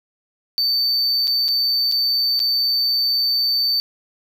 triangle tone with dropouts, 4562 Hz, C#8, 49 cents sharp, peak -15 dBFS, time 0.58-3.8 s, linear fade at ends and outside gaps 0 ms, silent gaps 1.272-1.278 / 1.482-1.487 / 1.915-1.922 / 2.393-2.401 s, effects none

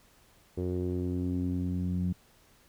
sawtooth tone with low-pass filter sweep, 90 Hz, F#2, 47 cents flat, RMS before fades -31 dBFS, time 0.57-2.13 s, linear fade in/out 10 ms, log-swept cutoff 410 to 190 Hz, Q 4, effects pink hiss -62 dBFS RMS until 2.68 s

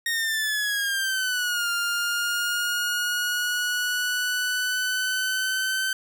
sawtooth exponential two-way sweep, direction down then up, 1864.7 to 1400 to 1539 Hz, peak -20 dBFS, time 0.06-5.93 s, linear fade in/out 2 ms, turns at 1.7 s, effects none

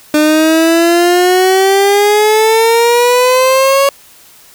30% pulse exponential sweep, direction up, 300.6 to 558 Hz, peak -4 dBFS, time 0.14-3.89 s, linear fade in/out 2 ms, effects white hiss -41 dBFS RMS until 4.54 s

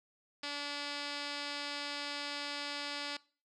5% pulse tone with low-pass filter, 288.3 Hz, D4, 32 cents flat, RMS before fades -40 dBFS, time 0.43-3.17 s, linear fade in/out 5 ms, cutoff 5200 Hz, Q 7.8, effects noise-tail reverb RT60 0.4 s tail -22 dB re dry

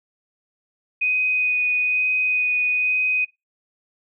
sine tone with vibrato, 2494 Hz, D#7, 3 cents sharp, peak -18 dBFS, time 1.01-3.25 s, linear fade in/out 10 ms, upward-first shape sine, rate 1.1 Hz, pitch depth 10 cents each way, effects noise-tail reverb RT60 0.2 s tail -20 dB re dry

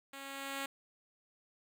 5% pulse tone with level ramp, 274.4 Hz, C#4, 17 cents flat, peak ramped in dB -35 to -25 dBFS, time 0.13-0.66 s, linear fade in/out 5 ms, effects none

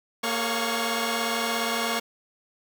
10% pulse tone cluster, 230.6 / 421.5 / 557 / 709 / 1104 Hz, A#3 / G#4 / C#5 / F5 / C#6, -19 / +26 / +8 / +26 / -7 cents, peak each -20 / -28 / -24 / -25 / -23 dBFS, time 0.23-2 s, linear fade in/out 10 ms, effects none

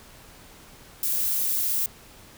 violet noise, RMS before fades -25 dBFS, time 1.03-1.86 s, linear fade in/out 2 ms, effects pink hiss -49 dBFS RMS until 2.37 s

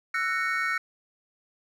triangle chord, F# dominant seventh, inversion third, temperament just, 1332 / 1480 / 1850 / 2220 Hz, E6 / F#6 / A#6 / C#7, +18 / 0 / -14 / +2 cents, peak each -29 dBFS, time 0.14-0.78 s, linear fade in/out 5 ms, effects none

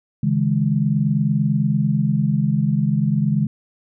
sine chord, C# suspended second, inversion none, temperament equal with one note detuned, 138.59 / 158.92 / 207.7 Hz, C#3 / D#3 / G#3, 0 / +37 / 0 cents, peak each -20 dBFS, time 0.23-3.47 s, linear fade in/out 5 ms, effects none

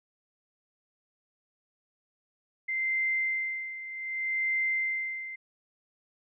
sine tone with tremolo, 2083 Hz, C7, 8 cents flat, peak -25 dBFS, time 2.68-5.36 s, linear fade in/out 10 ms, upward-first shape sine, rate 0.65 Hz, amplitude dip 75%, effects none

